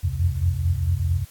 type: tone cluster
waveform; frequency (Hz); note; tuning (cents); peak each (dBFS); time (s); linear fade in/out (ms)
sine; 67 / 84.5 / 89.2 / 93.5 / 130.5; C2 / E2 / F2 / F#2 / C3; +42 / +43 / +37 / +19 / -4; -31 / -23 / -24 / -28 / -28; 0.03-1.25; 20
effects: white hiss -50 dBFS RMS until 1.3 s + AAC 64 kbps